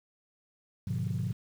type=chord; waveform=sine; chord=G# diminished seventh; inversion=none; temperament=just; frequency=103.83 / 124.59 / 149.51 / 179.41 Hz; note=G#2 / B2 / D3 / F3; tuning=0 / +16 / +31 / +47 cents; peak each=-33 / -33 / -36 / -35 dBFS; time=0.87-1.33 s; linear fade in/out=5 ms; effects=tanh soft clip ceiling -23 dBFS + 9-bit